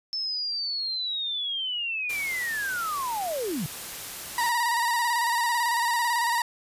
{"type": "linear sweep", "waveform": "sine", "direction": "down", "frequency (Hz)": [5300, 132.5], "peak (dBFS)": -27, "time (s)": [0.13, 3.66], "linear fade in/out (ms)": 0}
{"type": "noise", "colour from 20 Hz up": "white", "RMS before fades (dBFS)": -37, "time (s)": [2.09, 4.5], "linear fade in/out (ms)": 10}
{"type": "tone with vibrato", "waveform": "30% pulse", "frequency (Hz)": 946, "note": "A#5", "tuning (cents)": 25, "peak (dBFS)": -20, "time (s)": [4.38, 6.42], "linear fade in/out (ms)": 2, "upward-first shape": "square", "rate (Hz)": 18, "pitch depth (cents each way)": 42}
{"effects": ["resampled to 32000 Hz"]}